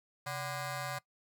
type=ring-modulated tone; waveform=15% pulse; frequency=441.4 Hz; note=A4; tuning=5 cents sharp; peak=-27 dBFS; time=0.26-0.99 s; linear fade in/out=10 ms; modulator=308 Hz; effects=noise-tail reverb RT60 0.1 s tail -20 dB re dry